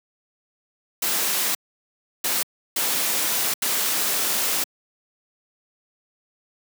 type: noise bursts at uneven times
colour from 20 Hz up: white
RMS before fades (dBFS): -23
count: 4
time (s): 1.02-1.55 / 2.24-2.43 / 2.76-3.54 / 3.62-4.64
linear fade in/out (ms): 5
effects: high-pass 200 Hz 12 dB/octave